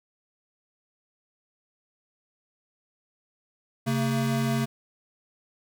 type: tone pair together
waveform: square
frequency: 134.92 / 226.9 Hz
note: C#3 / A#3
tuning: -46 / -47 cents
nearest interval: major sixth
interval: 899 cents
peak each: -27 dBFS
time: 3.86-4.66 s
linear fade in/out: 20 ms
effects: none